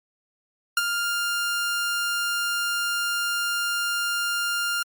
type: tone with ADSR envelope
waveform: sawtooth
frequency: 1400 Hz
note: F6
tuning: 4 cents sharp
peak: -13 dBFS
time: 0.77-4.83 s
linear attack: 3 ms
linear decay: 30 ms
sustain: -7 dB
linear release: 6 ms
effects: Opus 48 kbps